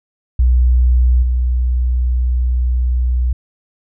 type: tone with level steps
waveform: sine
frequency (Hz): 61.74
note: B1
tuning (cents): 0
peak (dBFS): -8 / -12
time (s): 0.39-3.33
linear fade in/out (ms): 5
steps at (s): 1.22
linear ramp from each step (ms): 10
effects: none